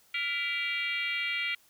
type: harmonic tone with a mistuned harmonic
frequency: 466.2 Hz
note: A#4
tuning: in tune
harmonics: 3 / 4 / 5 / 6 / 7 / 8 / 9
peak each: -40 / -35 / -32 / -37 / -39 / -47 / -48 dBFS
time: 0.14-1.55 s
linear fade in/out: 5 ms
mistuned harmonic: 4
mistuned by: +110 cents
effects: white hiss -63 dBFS RMS until 1.69 s